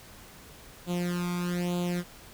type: tone with flanger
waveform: sawtooth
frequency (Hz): 176.4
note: F3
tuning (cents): +18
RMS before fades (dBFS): -30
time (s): 0.86-2.04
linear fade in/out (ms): 50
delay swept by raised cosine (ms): 0.27 to 0.87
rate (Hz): 1.1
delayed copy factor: +0.95
effects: pink hiss -50 dBFS RMS until 2.33 s